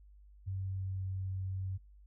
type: tone with pitch glide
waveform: sine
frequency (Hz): 95.5 to 94.73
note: G2 to F#2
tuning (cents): -45 to +41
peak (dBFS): -35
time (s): 0.46-1.78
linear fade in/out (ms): 20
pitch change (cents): -14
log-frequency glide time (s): 0.64-1.09
effects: noise-tail reverb RT60 0.2 s tail -20 dB re dry + added 50 Hz sine -55 dBFS peak until 2.06 s